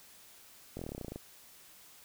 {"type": "slowing click train", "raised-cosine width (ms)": 2, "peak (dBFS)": -27, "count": 14, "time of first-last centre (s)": [0.77, 1.16], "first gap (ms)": 22, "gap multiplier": 1.05, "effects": ["white hiss -57 dBFS RMS until 2.04 s"]}